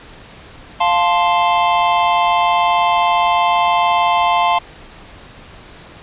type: chord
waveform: square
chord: F major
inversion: none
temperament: equal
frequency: 698.5 / 880 / 1046.5 Hz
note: F5 / A5 / C6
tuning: 0 / 0 / 0 cents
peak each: -17 dBFS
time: 0.8-4.59 s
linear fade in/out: 10 ms
effects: pink hiss -39 dBFS RMS until 6.02 s + resampled to 8000 Hz